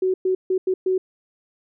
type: tone bursts at uneven times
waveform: sine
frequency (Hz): 373.6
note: F#4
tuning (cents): +17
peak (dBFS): -17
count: 5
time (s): 0.02-0.14 / 0.25-0.35 / 0.5-0.58 / 0.67-0.74 / 0.86-0.98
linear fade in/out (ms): 5
effects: none